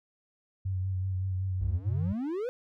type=tone with vibrato; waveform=sine; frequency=94 Hz; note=F#2; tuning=28 cents sharp; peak=-28 dBFS; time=0.65-2.13 s; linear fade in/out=10 ms; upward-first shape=sine; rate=5.3 Hz; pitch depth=32 cents each way
type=exponential sweep; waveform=triangle; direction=up; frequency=55.9 to 518 Hz; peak=-28 dBFS; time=1.61-2.49 s; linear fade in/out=0 ms
effects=none